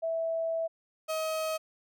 sine / 35% pulse tone pair in turn, 656 / 633.4 Hz, E5 / D#5, -9 / +31 cents, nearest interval minor second, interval 60 cents, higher first, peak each -28 dBFS, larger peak neither, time 0.02-0.68 / 1.08-1.58 s, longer first, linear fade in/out 20 ms, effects none

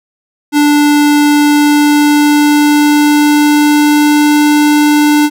square tone with pitch glide, 293.7 to 296.8 Hz, D4 to D4, 0 to +18 cents, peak -6 dBFS, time 0.52-5.3 s, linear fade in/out 50 ms, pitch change +18 cents, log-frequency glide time 1.25-4.43 s, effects none

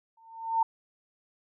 sine tone with exponential growth, 905 Hz, A5, 48 cents sharp, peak -19 dBFS, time 0.17-0.63 s, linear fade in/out 5 ms, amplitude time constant 100 ms, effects none

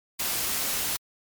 white noise, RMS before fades -28 dBFS, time 0.19-0.97 s, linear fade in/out 10 ms, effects MP3 96 kbps

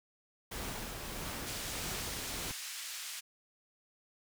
pink noise with tremolo, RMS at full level -40 dBFS, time 0.51-2.52 s, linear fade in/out 10 ms, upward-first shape triangle, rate 1.6 Hz, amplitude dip 35%
white band-pass noise, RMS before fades -43 dBFS, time 1.46-3.21 s, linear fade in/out 20 ms, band 1600 to 8400 Hz, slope 12 dB/octave
effects none

